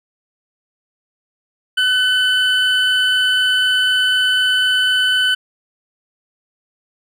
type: tone pair together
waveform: triangle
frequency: 1508 / 3016 Hz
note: F#6 / F#7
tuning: +32 / +32 cents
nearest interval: octave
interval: 1200 cents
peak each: -14 dBFS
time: 1.77-5.35 s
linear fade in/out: 10 ms
effects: none